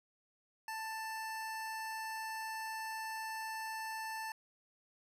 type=tone; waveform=25% pulse; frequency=884 Hz; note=A5; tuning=8 cents sharp; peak=-36 dBFS; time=0.68-4.32 s; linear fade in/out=2 ms; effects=resampled to 32000 Hz